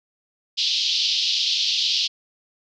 pink band-pass noise, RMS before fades -22 dBFS, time 0.57-2.08 s, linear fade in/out 20 ms, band 3000 to 5200 Hz, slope 48 dB/octave, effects none

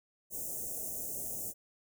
white band-stop noise, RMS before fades -39 dBFS, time 0.3-1.54 s, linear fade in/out 50 ms, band 700 to 6400 Hz, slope 48 dB/octave, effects none

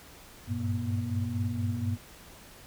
sine tone cluster, 97.1 / 101.3 / 118.3 / 239.2 Hz, G2 / G#2 / A#2 / A#3, -16 / -43 / +26 / +45 cents, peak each -31 / -36 / -35 / -34 dBFS, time 0.47-1.98 s, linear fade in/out 50 ms, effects pink hiss -51 dBFS RMS until 2.66 s

